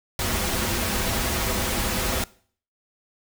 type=noise with comb filter; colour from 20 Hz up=pink; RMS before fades=-25 dBFS; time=0.19-2.24 s; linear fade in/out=2 ms; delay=6.8 ms; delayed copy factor=-0.6; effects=noise-tail reverb RT60 0.5 s tail -21 dB re dry